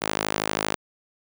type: tone with high-pass filter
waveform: sawtooth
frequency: 52.6 Hz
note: G#1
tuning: 23 cents sharp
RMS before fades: -27 dBFS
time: 0.01-0.76 s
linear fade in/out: 20 ms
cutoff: 390 Hz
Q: 0.53
effects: none